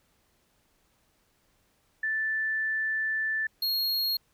sine / square tone pair in turn, 1760 / 4286 Hz, A6 / C8, 0 / +41 cents, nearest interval octave + minor third, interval 1541 cents, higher second, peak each -26 dBFS, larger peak neither, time 2.03-3.47 / 3.62-4.17 s, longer first, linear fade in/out 5 ms, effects pink hiss -69 dBFS RMS until 4.33 s

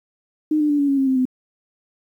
sine tone with pitch steps, 306.7 / 298.8 / 291.2 / 283.7 / 276.4 / 269.3 / 262.4 / 255.7 Hz, D#4 / D4 / D4 / C#4 / C#4 / C#4 / C4 / C4, -25 / +30 / -15 / +40 / -5 / -50 / +5 / -40 cents, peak -15 dBFS, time 0.51-1.254 s, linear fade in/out 5 ms, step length 93 ms, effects 9-bit

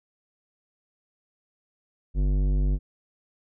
triangle tone with tanh clipping, 48.73 Hz, G1, 10 cents flat, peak -22 dBFS, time 2.14-2.79 s, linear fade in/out 50 ms, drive 18 dB, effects none

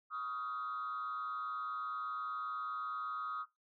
sine tone with frequency modulation, 1252 Hz, D#6, 10 cents sharp, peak -36 dBFS, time 0.1-3.46 s, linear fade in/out 50 ms, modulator 125 Hz, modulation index 0.81, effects noise-tail reverb RT60 0.2 s tail -20 dB re dry + tanh soft clip ceiling -34 dBFS

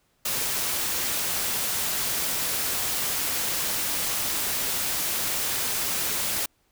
white noise, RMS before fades -27 dBFS, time 0.25-6.46 s, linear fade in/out 5 ms, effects pink hiss -68 dBFS RMS until 6.71 s

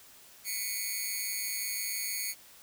5% pulse tone with amplitude modulation, 2217 Hz, C#7, in tune, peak -18 dBFS, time 0.44-2.35 s, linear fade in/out 50 ms, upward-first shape sine, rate 212 Hz, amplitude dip 95%, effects white hiss -55 dBFS RMS until 2.62 s

